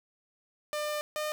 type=tone pair in turn; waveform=sawtooth; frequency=599 / 607.7 Hz; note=D5 / D#5; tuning=+34 / -41 cents; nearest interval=unison; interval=25 cents; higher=second; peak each=-27 / -27 dBFS; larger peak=neither; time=0.73-1.01 / 1.16-1.32 s; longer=first; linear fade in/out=0 ms; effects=none